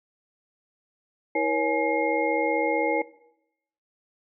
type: tone cluster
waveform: sine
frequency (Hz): 323.1 / 478.5 / 554 / 842 / 2137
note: E4 / A#4 / C#5 / G#5 / C7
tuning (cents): -35 / +45 / -1 / +24 / +36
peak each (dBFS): -28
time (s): 1.35-3.02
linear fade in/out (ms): 5
effects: noise-tail reverb RT60 0.8 s tail -18 dB re dry